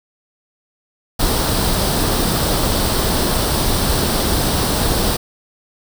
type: noise with comb filter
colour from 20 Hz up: pink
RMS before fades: -17 dBFS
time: 1.19-5.17 s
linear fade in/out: 10 ms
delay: 0.22 ms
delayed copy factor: +0.5
effects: none